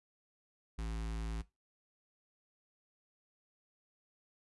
square tone with notch filter, 55 Hz, A1, in tune, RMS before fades -39 dBFS, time 0.78-1.42 s, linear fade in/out 10 ms, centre 570 Hz, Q 1.9, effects noise-tail reverb RT60 0.2 s tail -17 dB re dry + resampled to 24000 Hz

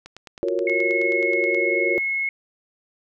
click train, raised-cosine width 0.2 ms, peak -22 dBFS, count 15, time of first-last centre 0.06-1.546 s, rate 9.42 Hz
sine chord, Gb major seventh, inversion third, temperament equal, 349.2 / 370 / 466.2 / 554.4 Hz, F4 / Gb4 / Bb4 / Db5, 0 / 0 / 0 / 0 cents, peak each -26 dBFS, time 0.43-1.98 s, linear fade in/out 0 ms
sine tone, 2176 Hz, C#7, 33 cents flat, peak -21 dBFS, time 0.67-2.29 s, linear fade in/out 2 ms
effects none

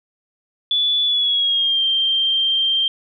sine tone with pitch glide, 3450 to 3164 Hz, A7 to G7, -35 to +15 cents, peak -15 dBFS, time 0.71-2.88 s, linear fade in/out 2 ms, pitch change -150 cents, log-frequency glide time 1.05-1.83 s, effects none

